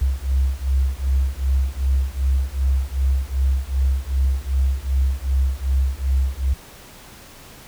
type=beating tone pair; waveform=sine; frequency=65.41 / 68.01 Hz; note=C2 / C#2; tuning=0 / -32 cents; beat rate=2.6 Hz; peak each=-20 dBFS; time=0.01-6.54 s; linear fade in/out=10 ms; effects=pink hiss -43 dBFS RMS until 7.67 s